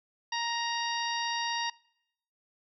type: harmonic tone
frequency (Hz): 936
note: A#5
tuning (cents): +7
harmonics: 1 / 2 / 3 / 4 / 5 / 6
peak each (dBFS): -33 / -36 / -38 / -39 / -40 / -41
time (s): 0.32-1.7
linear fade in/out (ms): 5
effects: noise-tail reverb RT60 0.8 s tail -24 dB re dry